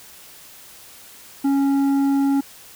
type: tone with tanh clipping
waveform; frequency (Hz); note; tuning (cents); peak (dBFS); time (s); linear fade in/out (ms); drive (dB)
sine; 276.6; C#4; -4; -17; 1.44-2.41; 10; 8
effects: white hiss -44 dBFS RMS until 2.75 s